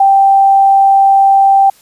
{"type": "tone", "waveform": "sine", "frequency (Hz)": 784, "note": "G5", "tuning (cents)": 0, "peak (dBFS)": -4, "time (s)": [0, 1.7], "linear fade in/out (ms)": 5, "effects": ["white hiss -46 dBFS RMS until 1.81 s", "resampled to 32000 Hz"]}